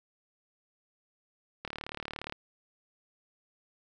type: click train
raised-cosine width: 0.3 ms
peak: -21 dBFS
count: 26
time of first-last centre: 1.65-2.324 s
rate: 37.1 Hz
effects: none